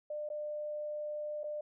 sine tone with dropouts, 599 Hz, D5, 34 cents sharp, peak -36 dBFS, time 0.1-1.61 s, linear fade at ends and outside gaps 5 ms, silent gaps 0.29-0.3 / 1.434-1.44 s, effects none

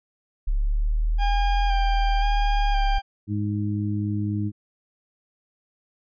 sine linear two-way sweep, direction up then down, 34.65 to 42.44 to 34.65 Hz, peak -19 dBFS, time 0.47-2.99 s, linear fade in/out 10 ms, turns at 1.5 s
40% pulse tone with vibrato, 802 Hz, G5, 39 cents sharp, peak -23 dBFS, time 1.18-3.02 s, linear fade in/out 50 ms, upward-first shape square, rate 0.96 Hz, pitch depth 18 cents each way
harmonic tone, 103.83 Hz, G#2, in tune, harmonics 1 / 2 / 3, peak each -25 / -28 / -30 dBFS, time 3.27-4.52 s, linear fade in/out 50 ms
effects resampled to 11025 Hz

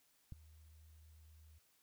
sine tone with ADSR envelope, 77.78 Hz, D#2, in tune, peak -37 dBFS, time 0.32-1.59 s, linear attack 3 ms, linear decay 7 ms, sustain -22 dB, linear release 14 ms, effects white hiss -74 dBFS RMS until 1.82 s

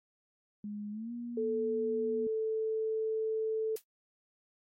sine tone with pitch glide, 207.7 to 238.6 Hz, G#3 to A#3, 0 to +41 cents, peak -37 dBFS, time 0.64-2.27 s, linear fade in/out 2 ms, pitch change +241 cents, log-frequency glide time 0.91-1.12 s
sine tone, 440 Hz, A4, in tune, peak -30 dBFS, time 1.37-3.76 s, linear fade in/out 5 ms
blue noise with exponential decay, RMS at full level -38 dBFS, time 3.76-3.84 s, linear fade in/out 5 ms, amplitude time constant 16 ms
effects AAC 48 kbps

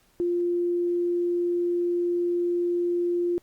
sine tone, 349.2 Hz, F4, in tune, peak -22 dBFS, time 0.2-3.38 s, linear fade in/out 0 ms, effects pink hiss -63 dBFS RMS until 3.42 s + Opus 48 kbps

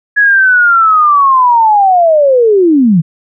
sine linear sweep, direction down, 1688 to 150.1 Hz, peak -4 dBFS, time 0.16-3.02 s, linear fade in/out 20 ms, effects none

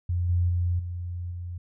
sine tone with level steps, 87.9 Hz, F2, 12 cents sharp, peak -23 / -20 / -22 / -30 / -32 dBFS, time 0.09-1.58 s, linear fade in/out 5 ms, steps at 0.29 / 0.49 / 0.79 / 1.31 s, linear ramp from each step 5 ms, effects none

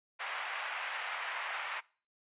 white band-pass noise, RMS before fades -39 dBFS, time 0.19-1.81 s, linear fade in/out 20 ms, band 730 to 2500 Hz, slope 24 dB/octave, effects noise-tail reverb RT60 0.4 s tail -22 dB re dry + resampled to 8000 Hz

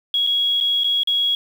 sine tone with dropouts, 3322 Hz, G#7, in tune, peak -16 dBFS, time 0.14-1.35 s, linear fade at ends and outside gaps 2 ms, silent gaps 0.267-0.271 / 0.603-0.609 / 0.836-0.843 / 1.034-1.073 s, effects 7-bit

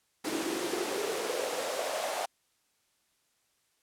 pink noise with high-pass filter sweep, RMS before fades -33 dBFS, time 0.24-2.26 s, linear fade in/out 10 ms, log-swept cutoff 300 to 670 Hz, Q 4.7, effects white hiss -73 dBFS RMS until 3.82 s + low-pass 11000 Hz 12 dB/octave

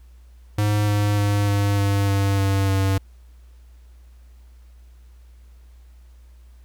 square tone with pitch steps, 104.4 / 103.26 / 102.13 / 101.02 / 99.92 / 98.83 / 97.75 / 96.68 Hz, G#2 / G#2 / G#2 / G#2 / G2 / G2 / G2 / G2, +10 / -9 / -29 / -47 / +34 / +15 / -4 / -23 cents, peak -18 dBFS, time 0.58-2.98 s, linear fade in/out 5 ms, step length 300 ms, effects added 60 Hz sine -44 dBFS peak until 6.64 s + pink hiss -63 dBFS RMS until 6.64 s

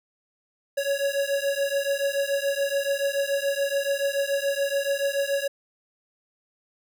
square beating tone pair, 554.4 / 561.4 Hz, C#5 / C#5, 0 / +22 cents, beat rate 7 Hz, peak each -27 / -27 dBFS, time 0.77-5.48 s, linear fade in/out 10 ms, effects none

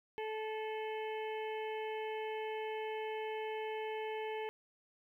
harmonic tone, 435 Hz, A4, 20 cents flat, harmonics 1 / 2 / 4 / 5 / 6 / 7, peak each -39 / -43 / -52 / -50 / -53 / -54 dBFS, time 0.18-4.49 s, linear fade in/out 0 ms, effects 12-bit

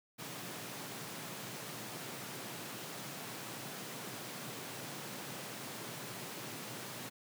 pink high-pass noise, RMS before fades -45 dBFS, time 0.18-7.1 s, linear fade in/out 20 ms, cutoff 110 Hz, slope 96 dB/octave, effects none

